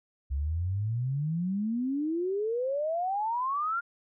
sine exponential sweep, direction up, 66 to 1423 Hz, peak -27 dBFS, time 0.3-3.81 s, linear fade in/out 20 ms, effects none

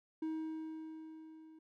triangle tone with level ramp, 317 Hz, D#4, 32 cents sharp, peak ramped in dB -33 to -53 dBFS, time 0.22-1.59 s, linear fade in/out 5 ms, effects none

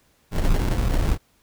brown noise with sample-and-hold, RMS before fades -20 dBFS, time 0.31-1.18 s, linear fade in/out 50 ms, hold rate 1225 Hz, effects pink hiss -62 dBFS RMS until 1.42 s

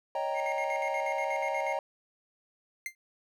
triangle chord, Eb dominant seventh, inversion third, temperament equal, 554.4 / 622.3 / 784 / 932.3 Hz, Db5 / Eb5 / G5 / Bb5, 0 / 0 / 0 / 0 cents, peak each -33 dBFS, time 0.15-1.79 s, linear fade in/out 2 ms
triangle tone with tremolo, 2146 Hz, C7, 43 cents sharp, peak -32 dBFS, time 0.34-1.79 s, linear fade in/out 50 ms, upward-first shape square, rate 8.3 Hz, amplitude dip 75%
45% pulse tone with exponential decay, 2093 Hz, C7, in tune, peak -30 dBFS, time 2.86-2.95 s, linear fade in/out 1 ms, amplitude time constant 18 ms
effects none

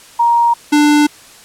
sine / square tone pair in turn, 940 / 296.1 Hz, A#5 / D4, +14 / +14 cents, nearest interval octave + minor sixth, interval 2000 cents, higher first, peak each -8 dBFS, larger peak neither, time 0.19-0.54 / 0.72-1.07 s, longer neither, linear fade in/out 10 ms, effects white hiss -40 dBFS RMS until 1.44 s + low-pass 10000 Hz 12 dB/octave

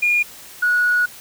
sine tone pair in turn, 2426 / 1460.5 Hz, D#7 / F#6, -44 / -23 cents, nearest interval major sixth, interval 879 cents, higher first, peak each -13 dBFS, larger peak neither, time 0.02-0.23 / 0.62-1.06 s, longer second, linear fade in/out 10 ms, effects tanh soft clip ceiling -9 dBFS + white hiss -40 dBFS RMS until 1.2 s

